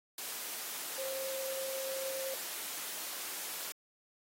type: tone in noise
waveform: sine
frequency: 533 Hz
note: C5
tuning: 32 cents sharp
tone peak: -38 dBFS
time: 0.98-2.34 s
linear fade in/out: 2 ms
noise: white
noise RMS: -41 dBFS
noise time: 0.18-3.72 s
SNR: 0 dB
effects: high-pass 300 Hz 12 dB/octave + AAC 48 kbps